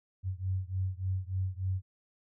sine beating tone pair, 92.5 / 95.9 Hz, F#2 / G2, 0 / -37 cents, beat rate 3.4 Hz, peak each -33 / -34 dBFS, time 0.23-1.82 s, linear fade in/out 50 ms, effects none

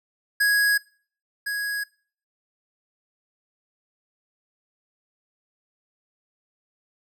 square tone pair in turn, 1661.2 / 1661.2 Hz, G#6 / G#6, 0 / 0 cents, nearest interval unison, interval 0 cents, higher neither, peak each -18 / -26 dBFS, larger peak first, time 0.4-0.78 / 1.46-1.84 s, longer neither, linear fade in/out 10 ms, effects noise-tail reverb RT60 0.5 s tail -25 dB re dry

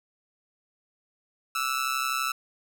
sawtooth tone with amplitude modulation, 1318.5 Hz, E6, in tune, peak -19 dBFS, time 1.55-2.32 s, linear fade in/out 5 ms, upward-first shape sine, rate 132 Hz, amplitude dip 75%, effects none

